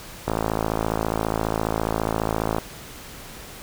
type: click train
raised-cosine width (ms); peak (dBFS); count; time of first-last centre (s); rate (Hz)
1; -8; 127; 0.28-2.583; 54.7
effects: pink hiss -40 dBFS RMS until 3.62 s